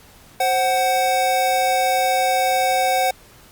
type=tone pair together; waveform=square; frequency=526.3 / 748 Hz; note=C5 / F#5; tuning=+10 / +19 cents; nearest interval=tritone; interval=609 cents; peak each=-23 / -18 dBFS; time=0.4-3.11 s; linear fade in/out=5 ms; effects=pink hiss -48 dBFS RMS until 3.51 s + Opus 48 kbps